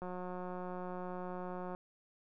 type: click train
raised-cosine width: 1 ms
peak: -30 dBFS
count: 314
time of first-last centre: 0.02-1.749 s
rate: 181 Hz
effects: none